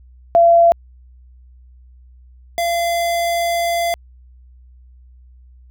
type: tone pair in turn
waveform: sine / square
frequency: 680 / 684.3 Hz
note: F5 / F5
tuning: -46 / -35 cents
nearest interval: unison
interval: 11 cents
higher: second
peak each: -7 / -17 dBFS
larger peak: first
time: 0.35-0.72 / 2.58-3.94 s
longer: second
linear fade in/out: 0 ms
effects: added 62 Hz sine -42 dBFS peak until 5.7 s